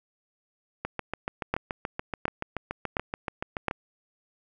two click trains, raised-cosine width 0.5 ms, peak -10 / -15 dBFS, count 4 / 21, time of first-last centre 1.54-3.683 / 0.85-3.711 s, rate 1.4 / 6.99 Hz, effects none

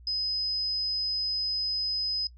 sine tone, 5040 Hz, D#8, 21 cents sharp, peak -27 dBFS, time 0.07-2.27 s, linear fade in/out 2 ms, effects noise-tail reverb RT60 0.1 s tail -18 dB re dry + added 60 Hz sine -48 dBFS peak until 2.37 s

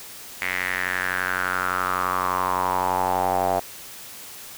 square tone with band-pass filter sweep, 45.88 Hz, F#1, 14 cents flat, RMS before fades -24 dBFS, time 0.41-3.6 s, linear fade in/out 10 ms, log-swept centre 2100 to 710 Hz, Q 5.4, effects white hiss -40 dBFS RMS until 4.57 s

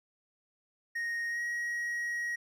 triangle tone with pitch glide, 1864.7 to 1897.3 Hz, A#6 to A#6, 0 to +30 cents, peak -30 dBFS, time 0.95-2.36 s, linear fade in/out 10 ms, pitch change +30 cents, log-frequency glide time 1.29-1.41 s, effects none

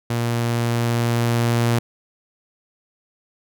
sawtooth tone with level ramp, 117.9 Hz, A#2, 20 cents sharp, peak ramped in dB -16 to -12 dBFS, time 0.1-1.79 s, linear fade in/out 5 ms, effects none

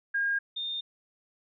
sine tone pair in turn, 1620 / 3637 Hz, G#6 / A#7, -43 / -43 cents, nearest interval octave + major second, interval 1400 cents, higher second, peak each -25 / -31 dBFS, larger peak first, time 0.14-0.39 / 0.56-0.81 s, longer neither, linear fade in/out 10 ms, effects none

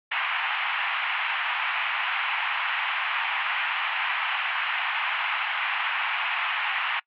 white band-pass noise, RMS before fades -27 dBFS, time 0.11-7 s, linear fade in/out 10 ms, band 790 to 2900 Hz, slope 48 dB/octave, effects noise-tail reverb RT60 0.1 s tail -24 dB re dry + MP3 96 kbps

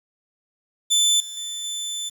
25% pulse tone with level steps, 3520 Hz, A7, in tune, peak -12 / -29 / -25 / -23 dBFS, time 0.9-2.1 s, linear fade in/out 20 ms, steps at 1.2 / 1.37 / 1.64 s, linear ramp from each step 2 ms, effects 8-bit

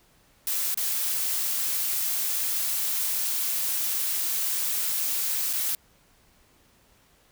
blue noise with dropouts, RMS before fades -27 dBFS, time 0.47-5.75 s, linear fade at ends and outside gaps 1 ms, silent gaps 0.744-0.773 / 5.53-5.534 s, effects pink hiss -61 dBFS RMS until 7.31 s

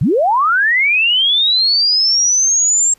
sine linear sweep, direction up, 100.7 to 7520 Hz, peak -10 dBFS, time 0.01-2.94 s, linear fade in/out 5 ms, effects pink hiss -52 dBFS RMS until 2.98 s + resampled to 32000 Hz

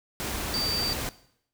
sine tone in noise, 4644 Hz, D8, 20 cents flat, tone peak -26 dBFS, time 0.54-0.93 s, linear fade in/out 0 ms, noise pink, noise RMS -32 dBFS, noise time 0.2-1.09 s, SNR +3 dB, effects noise-tail reverb RT60 0.7 s tail -18 dB re dry

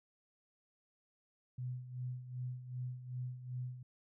sine tone with tremolo, 125.6 Hz, B2, 30 cents sharp, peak -37 dBFS, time 1.58-3.83 s, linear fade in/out 5 ms, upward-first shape sine, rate 2.6 Hz, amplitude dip 70%, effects none

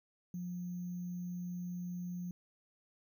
sine tone with sample-and-hold, 177.5 Hz, F3, 28 cents sharp, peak -38 dBFS, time 0.34-2.31 s, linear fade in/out 2 ms, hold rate 6300 Hz, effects none

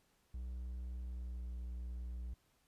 triangle tone with pitch glide, 61.74 to 60.61 Hz, B1 to B1, 0 to -32 cents, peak -39 dBFS, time 0.34-2.34 s, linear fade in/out 5 ms, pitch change -32 cents, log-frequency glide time 0.97-1.51 s, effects pink hiss -75 dBFS RMS until 2.67 s + resampled to 32000 Hz

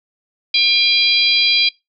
harmonic tone with a mistuned harmonic, 799 Hz, G5, 33 cents sharp, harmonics 3 / 4 / 5 / 6, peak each -17 / -17 / -17 / -17 dBFS, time 0.54-1.69 s, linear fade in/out 5 ms, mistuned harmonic 4, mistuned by +32 cents, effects noise-tail reverb RT60 0.2 s tail -22 dB re dry

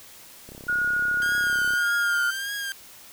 click train, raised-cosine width 2 ms, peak -29 dBFS, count 43, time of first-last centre 0.49-1.736 s, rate 33.7 Hz
sine tone with pitch glide, 1444 to 1413.5 Hz, F#6 to F6, -43 to +20 cents, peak -21 dBFS, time 0.68-2.31 s, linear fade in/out 10 ms, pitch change -37 cents, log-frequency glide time 1.8-1.87 s
sawtooth tone with vibrato, 1591 Hz, G6, 25 cents sharp, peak -25 dBFS, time 1.22-2.72 s, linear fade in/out 0 ms, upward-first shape triangle, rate 1.7 Hz, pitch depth 65 cents each way
effects white hiss -47 dBFS RMS until 3.12 s

